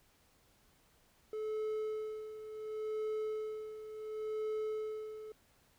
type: tone with tremolo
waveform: triangle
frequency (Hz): 432.1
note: A4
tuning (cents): -31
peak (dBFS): -32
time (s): 1.33-5.32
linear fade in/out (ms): 2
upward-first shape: sine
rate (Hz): 0.7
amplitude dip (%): 70
effects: pink hiss -69 dBFS RMS until 5.78 s